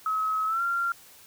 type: tone with pitch glide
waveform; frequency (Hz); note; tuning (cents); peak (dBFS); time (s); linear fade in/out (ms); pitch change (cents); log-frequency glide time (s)
sine; 1282 to 1382; E6 to F6; -49 to -19; -24; 0.06-0.92; 2; +130; 0.46-0.62
effects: white hiss -52 dBFS RMS until 1.26 s